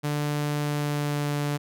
sawtooth tone with pitch glide, 147.4 to 145.71 Hz, D3 to D3, +7 to -13 cents, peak -21 dBFS, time 0.03-1.58 s, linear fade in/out 20 ms, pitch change -20 cents, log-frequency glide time 0.56-1.34 s, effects none

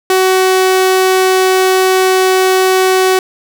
sawtooth tone, 375.1 Hz, F#4, 24 cents sharp, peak -4 dBFS, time 0.1-3.19 s, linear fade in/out 2 ms, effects none

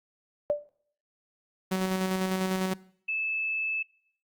sine tone with exponential decay, 587.3 Hz, D5, in tune, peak -19 dBFS, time 0.5-0.69 s, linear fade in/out 0 ms, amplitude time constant 41 ms
sawtooth tone with tremolo, 187.7 Hz, F#3, 25 cents sharp, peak -21 dBFS, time 1.71-2.74 s, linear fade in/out 10 ms, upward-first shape square, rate 10 Hz, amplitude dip 30%
sine tone, 2618 Hz, E7, 13 cents flat, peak -27 dBFS, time 3.08-3.83 s, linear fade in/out 10 ms
effects noise-tail reverb RT60 0.6 s tail -21 dB re dry + Opus 48 kbps

